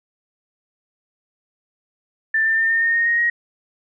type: tone with pitch steps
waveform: sine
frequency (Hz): 1775 / 1790.4 / 1806 / 1821.7 / 1837.6 / 1853.6 / 1869.7 / 1886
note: A6 / A6 / A6 / A#6 / A#6 / A#6 / A#6 / A#6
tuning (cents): +15 / +30 / +45 / -40 / -25 / -10 / +5 / +20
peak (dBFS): -15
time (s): 2.34-3.3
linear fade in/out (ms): 5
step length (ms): 120
effects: none